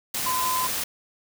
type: tone in noise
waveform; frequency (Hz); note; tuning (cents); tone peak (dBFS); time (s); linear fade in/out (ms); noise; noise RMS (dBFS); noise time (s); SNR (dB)
sine; 1020; C6; -44; -24; 0.26-0.67; 5; white; -28; 0.14-0.84; +1
effects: none